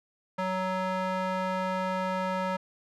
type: tone with band-pass filter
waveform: square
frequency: 186.5 Hz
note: F#3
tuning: 14 cents sharp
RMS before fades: -30 dBFS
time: 0.38-2.57 s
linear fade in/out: 10 ms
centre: 980 Hz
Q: 1.1
effects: none